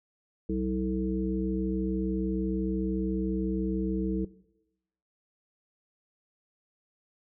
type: harmonic tone with a mistuned harmonic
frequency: 63.3 Hz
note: B1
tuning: 43 cents sharp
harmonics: 1 / 3 / 5 / 7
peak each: -34 / -31 / -31 / -35 dBFS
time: 0.49-4.25 s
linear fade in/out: 5 ms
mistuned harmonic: 5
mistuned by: +35 cents
effects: noise-tail reverb RT60 0.9 s tail -19 dB re dry